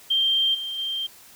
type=tone with level steps; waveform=sine; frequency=3164 Hz; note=G7; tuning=15 cents sharp; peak=-18 / -28 / -25 dBFS; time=0.1-1.07 s; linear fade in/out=10 ms; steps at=0.54 / 0.78 s; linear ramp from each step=10 ms; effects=white hiss -49 dBFS RMS until 1.35 s